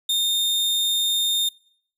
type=tone; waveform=40% pulse; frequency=3648 Hz; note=A#7; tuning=38 cents flat; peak=-18 dBFS; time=0.09-1.49 s; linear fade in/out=5 ms; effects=noise-tail reverb RT60 0.6 s tail -23 dB re dry